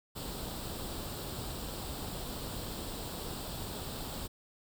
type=noise with comb filter; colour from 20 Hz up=pink; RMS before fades=-40 dBFS; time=0.15-4.28 s; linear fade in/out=20 ms; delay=0.24 ms; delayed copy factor=+0.6; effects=none